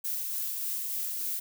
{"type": "noise with tremolo", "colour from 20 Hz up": "violet", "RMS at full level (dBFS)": -32, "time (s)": [0.04, 1.4], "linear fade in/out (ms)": 10, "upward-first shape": "sine", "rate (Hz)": 3.4, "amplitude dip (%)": 25, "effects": []}